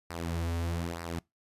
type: tone with flanger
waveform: sawtooth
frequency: 84.4 Hz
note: E2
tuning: 41 cents sharp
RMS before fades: -34 dBFS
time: 0.1-1.19 s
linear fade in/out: 0 ms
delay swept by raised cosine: 0.29 to 5.79 ms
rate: 1.1 Hz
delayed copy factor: -0.7
effects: noise-tail reverb RT60 0.2 s tail -24 dB re dry + resampled to 32000 Hz